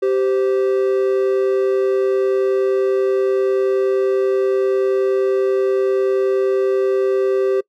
triangle tone pair together, 389.6 / 520 Hz, G4 / C5, -11 / -11 cents, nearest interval perfect fourth, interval 500 cents, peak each -13 / -20 dBFS, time 0.02-7.61 s, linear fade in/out 10 ms, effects noise-tail reverb RT60 0.1 s tail -23 dB re dry

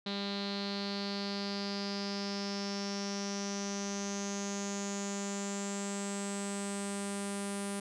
sawtooth tone with low-pass filter sweep, 200 Hz, G3, 35 cents sharp, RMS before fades -37 dBFS, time 0.06-7.8 s, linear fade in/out 5 ms, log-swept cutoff 4000 to 9400 Hz, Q 8, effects none

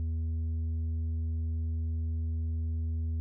sine tone with tanh clipping, 80.9 Hz, E2, 32 cents flat, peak -30 dBFS, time 0-3.2 s, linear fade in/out 0 ms, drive 5 dB, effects none

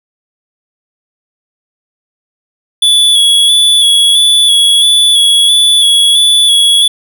square tone with vibrato, 3406 Hz, G#7, 43 cents sharp, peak -5 dBFS, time 2.82-6.88 s, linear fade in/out 5 ms, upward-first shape square, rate 1.5 Hz, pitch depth 28 cents each way, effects none

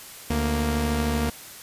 sawtooth tone pair together, 73.42 / 233.1 Hz, D2 / A#3, 0 / 0 cents, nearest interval octave + minor sixth, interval 2000 cents, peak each -21 dBFS, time 0.3-1.3 s, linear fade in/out 5 ms, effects white hiss -42 dBFS RMS until 1.62 s + resampled to 32000 Hz

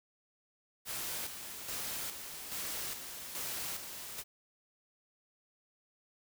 white noise with tremolo, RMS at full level -39 dBFS, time 0.85-4.24 s, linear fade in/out 50 ms, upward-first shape square, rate 1.2 Hz, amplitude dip 50%, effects none

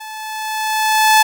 sawtooth tone with level ramp, 868 Hz, A5, 24 cents flat, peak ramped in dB -26 to -3 dBFS, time 0-1.23 s, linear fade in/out 10 ms, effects none

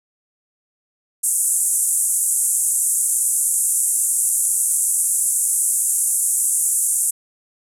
pink band-pass noise, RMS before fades -19 dBFS, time 1.23-7.11 s, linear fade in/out 10 ms, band 7800 to 11000 Hz, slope 48 dB/octave, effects none

